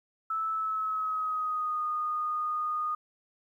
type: tone with pitch glide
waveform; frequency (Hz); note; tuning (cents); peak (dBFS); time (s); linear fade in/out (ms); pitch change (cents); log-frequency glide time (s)
sine; 1311 to 1230.3; E6 to D#6; -10 to -20; -28; 0.3-2.95; 5; -110; 0.51-1.84
effects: 11-bit